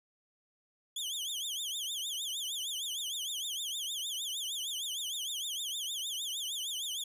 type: tone with vibrato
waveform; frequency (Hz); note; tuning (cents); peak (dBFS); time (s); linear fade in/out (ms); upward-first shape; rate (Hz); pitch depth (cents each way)
sawtooth; 3288; G#7; -18; -32; 0.96-7.04; 5; triangle; 6.5; 220
effects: resampled to 32000 Hz